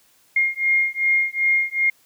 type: beating tone pair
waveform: sine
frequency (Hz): 2130 / 2132.6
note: C7 / C7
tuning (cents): +30 / +32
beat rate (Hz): 2.6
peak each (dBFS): -20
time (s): 0.36-1.9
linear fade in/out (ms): 5
effects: white hiss -58 dBFS RMS until 2.05 s + high-pass 60 Hz 12 dB/octave